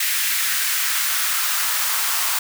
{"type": "noise with high-pass filter sweep", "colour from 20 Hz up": "white", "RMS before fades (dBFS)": -21, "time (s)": [0, 2.39], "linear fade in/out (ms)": 5, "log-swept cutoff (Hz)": [1900, 1000], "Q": 1.8, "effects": []}